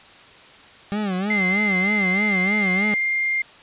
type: tone with vibrato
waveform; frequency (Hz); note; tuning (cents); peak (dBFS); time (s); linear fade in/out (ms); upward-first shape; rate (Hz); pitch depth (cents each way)
40% pulse; 197; G3; +9; -21; 0.92-2.94; 0; sine; 3.2; 140
type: tone with pitch glide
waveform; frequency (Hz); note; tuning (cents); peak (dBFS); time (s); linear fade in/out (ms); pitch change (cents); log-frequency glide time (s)
sine; 2076 to 2110; C7 to C7; -14 to +14; -19; 1.3-3.42; 5; +28; 1.94-3.09
effects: white hiss -46 dBFS RMS until 3.62 s + resampled to 8000 Hz